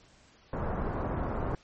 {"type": "low-pass noise", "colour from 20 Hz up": "pink", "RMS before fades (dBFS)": -32, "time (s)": [0.53, 1.55], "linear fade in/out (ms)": 2, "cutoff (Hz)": 1300, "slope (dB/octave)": 24, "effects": ["pink hiss -60 dBFS RMS until 1.63 s", "MP3 32 kbps"]}